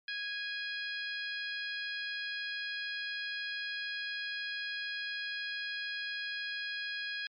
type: harmonic tone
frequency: 827 Hz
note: G#5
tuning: 8 cents flat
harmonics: 2 / 3 / 4 / 5 / 6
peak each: -38 / -43 / -43 / -46 / -46 dBFS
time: 0.08-7.27 s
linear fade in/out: 2 ms
effects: MP3 48 kbps